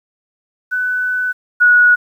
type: tone pair in turn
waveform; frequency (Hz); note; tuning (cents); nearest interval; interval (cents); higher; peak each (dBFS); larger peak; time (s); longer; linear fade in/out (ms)
sine; 1497 / 1460.3; F#6 / F#6; +20 / -23; unison; 43; first; -15 / -6; second; 0.71-1.33 / 1.6-1.96; first; 20
effects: 8-bit